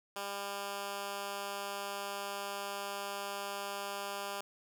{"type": "tone with high-pass filter", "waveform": "10% pulse", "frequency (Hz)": 200, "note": "G3", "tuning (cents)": 35, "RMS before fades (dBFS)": -40, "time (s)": [0.16, 4.41], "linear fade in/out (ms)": 2, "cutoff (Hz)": 470, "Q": 0.5, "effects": []}